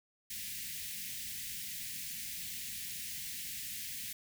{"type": "band-stop noise", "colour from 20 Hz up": "white", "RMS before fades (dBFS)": -42, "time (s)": [0.3, 4.13], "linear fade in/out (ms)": 5, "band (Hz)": [240, 1800], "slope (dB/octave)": 48, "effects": []}